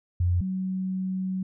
sine tone pair in turn, 88.5 / 187.52 Hz, F2 / F#3, +23 / +23 cents, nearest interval octave + minor second, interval 1300 cents, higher second, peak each -20 / -26 dBFS, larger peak first, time 0.2-0.41 / 0.41-1.43 s, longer second, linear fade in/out 5 ms, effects none

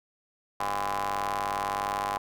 sawtooth ring-modulated tone, 99.7 Hz, G2, 30 cents sharp, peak -21 dBFS, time 0.6-2.18 s, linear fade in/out 5 ms, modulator 918 Hz, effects none

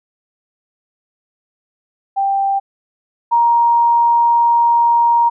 sine tone pair in turn, 787 / 939.4 Hz, G5 / A#5, +7 / +13 cents, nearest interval minor third, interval 306 cents, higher second, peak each -13 / -9 dBFS, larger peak second, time 2.16-2.6 / 3.31-5.3 s, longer second, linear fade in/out 20 ms, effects none

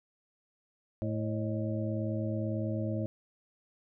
harmonic tone with a mistuned harmonic, 109.1 Hz, A2, 14 cents flat, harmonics 1 / 2 / 3 / 5 / 6, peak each -33 / -36 / -38 / -40 / -41 dBFS, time 1.02-3.06 s, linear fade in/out 0 ms, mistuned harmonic 6, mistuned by -84 cents, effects none

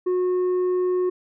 sine tone with tanh clipping, 364 Hz, F#4, 28 cents flat, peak -20 dBFS, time 0.06-1.1 s, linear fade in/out 10 ms, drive 4 dB, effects none

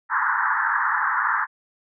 white band-pass noise, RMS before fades -22 dBFS, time 0.09-1.47 s, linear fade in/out 50 ms, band 860 to 1800 Hz, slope 96 dB/octave, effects none

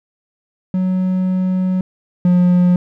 triangle tone pair in turn, 185.3 / 178.58 Hz, F#3 / F3, +3 / +39 cents, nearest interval minor second, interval 64 cents, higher first, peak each -12 / -7 dBFS, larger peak second, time 0.74-1.81 / 2.25-2.76 s, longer first, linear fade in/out 2 ms, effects none

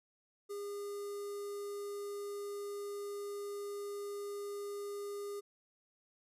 square tone with notch filter, 406 Hz, G#4, 39 cents flat, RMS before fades -42 dBFS, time 0.49-5.41 s, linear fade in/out 20 ms, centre 2500 Hz, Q 0.54, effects resampled to 32000 Hz

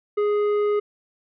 sine tone with tanh clipping, 415.3 Hz, G#4, in tune, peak -20 dBFS, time 0.17-0.8 s, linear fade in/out 10 ms, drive 9 dB, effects none

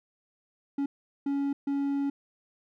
triangle tone bursts at uneven times, 280 Hz, C#4, 18 cents sharp, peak -24 dBFS, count 3, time 0.78-0.86 / 1.26-1.53 / 1.67-2.1 s, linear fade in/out 5 ms, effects none

